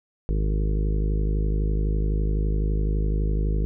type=harmonic tone; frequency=51.91 Hz; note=G#1; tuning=in tune; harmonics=1 / 2 / 3 / 4 / 5 / 6 / 7 / 8 / 9; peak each=-21 / -33 / -30 / -38 / -40 / -39 / -38 / -39 / -40 dBFS; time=0.29-3.65 s; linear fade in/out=0 ms; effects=none